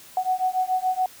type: beating tone pair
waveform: sine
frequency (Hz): 740 / 747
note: F#5 / F#5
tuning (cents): 0 / +16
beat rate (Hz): 7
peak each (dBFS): -24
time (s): 0.17-1.06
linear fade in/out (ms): 2
effects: white hiss -47 dBFS RMS until 1.2 s